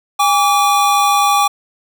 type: tone pair together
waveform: square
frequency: 813 / 1152.6 Hz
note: G#5 / D6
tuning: -37 / -33 cents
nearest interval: tritone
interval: 604 cents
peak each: -14 dBFS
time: 0.19-1.48 s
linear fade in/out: 10 ms
effects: none